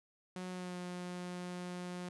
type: tone with pitch glide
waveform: sawtooth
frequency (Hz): 182.9 to 178.83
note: F#3 to F3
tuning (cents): -20 to +41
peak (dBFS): -37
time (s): 0.36-2.09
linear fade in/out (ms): 2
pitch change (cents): -39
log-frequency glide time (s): 0.5-0.77
effects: resampled to 24000 Hz